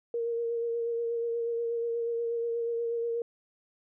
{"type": "tone with vibrato", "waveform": "sine", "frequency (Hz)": 466.2, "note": "A#4", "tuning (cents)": 0, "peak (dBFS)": -28, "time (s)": [0.14, 3.22], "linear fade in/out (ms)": 2, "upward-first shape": "sine", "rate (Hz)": 8.3, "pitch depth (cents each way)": 20, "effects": []}